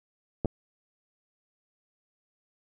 clicks, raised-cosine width 2 ms, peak -15 dBFS, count 2, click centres 0.448 / 0.457 s, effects none

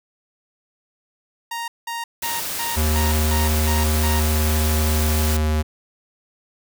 sawtooth tone bursts, 932 Hz, A#5, 1 cent flat, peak -22 dBFS, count 8, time 1.51-4.2 s, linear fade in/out 5 ms, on 170 ms, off 190 ms
white noise, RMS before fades -27 dBFS, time 2.22-5.37 s, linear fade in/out 5 ms
square tone, 77 Hz, D#2, 17 cents flat, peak -18 dBFS, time 2.76-5.63 s, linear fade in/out 20 ms
effects none

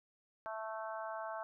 harmonic tone, 220 Hz, A3, in tune, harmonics 3 / 4 / 5 / 6 / 7, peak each -43 / -45 / -47 / -49 / -50 dBFS, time 0.46-1.43 s, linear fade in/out 0 ms, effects none

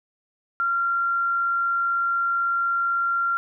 sine tone, 1379 Hz, F6, 22 cents flat, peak -20 dBFS, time 0.6-3.37 s, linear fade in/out 0 ms, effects none

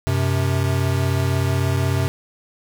square tone pair together, 93.67 / 129.9 Hz, F#2 / C3, +22 / -12 cents, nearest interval tritone, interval 566 cents, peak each -21 dBFS, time 0.07-2.08 s, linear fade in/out 0 ms, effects none

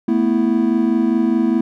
triangle chord, A suspended second, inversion none, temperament equal with one note detuned, 222 / 246.9 / 329.6 Hz, A3 / B3 / E4, +16 / 0 / 0 cents, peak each -16 dBFS, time 0.08-1.61 s, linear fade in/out 5 ms, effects none

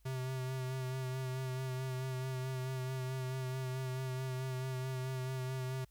square tone with vibrato, 129.8 Hz, C3, 13 cents flat, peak -37 dBFS, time 0.05-5.85 s, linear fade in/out 10 ms, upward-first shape sine, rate 4.6 Hz, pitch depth 25 cents each way, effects added 50 Hz sine -64 dBFS peak until 5.9 s + white hiss -75 dBFS RMS until 5.9 s

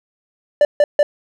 triangle tone bursts, 587.3 Hz, D5, in tune, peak -6 dBFS, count 3, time 0.61-1.03 s, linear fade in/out 2 ms, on 40 ms, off 150 ms, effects none

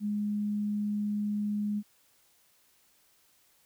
sine tone, 207.7 Hz, G#3, in tune, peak -28 dBFS, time 0-1.83 s, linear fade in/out 50 ms, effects white hiss -66 dBFS RMS until 3.65 s

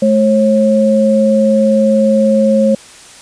sine tone pair together, 215 / 541.8 Hz, A3 / C#5, -40 / -40 cents, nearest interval octave + major third, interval 1600 cents, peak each -10 dBFS, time 0.02-2.75 s, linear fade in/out 5 ms, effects white hiss -37 dBFS RMS until 3.21 s + resampled to 22050 Hz

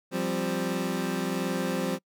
25% pulse chord, F suspended second, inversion none, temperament equal, 174.61 / 196 / 261.6 Hz, F3 / G3 / C4, 0 / 0 / 0 cents, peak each -28 dBFS, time 0.11-1.99 s, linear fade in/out 50 ms, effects noise-tail reverb RT60 0.1 s tail -26 dB re dry

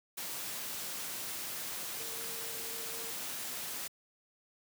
sine tone in noise, 456.8 Hz, A#4, 35 cents flat, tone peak -50 dBFS, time 1.99-3.11 s, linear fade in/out 10 ms, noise white, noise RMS -40 dBFS, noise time 0.17-3.88 s, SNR -13 dB, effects high-pass 100 Hz 12 dB/octave

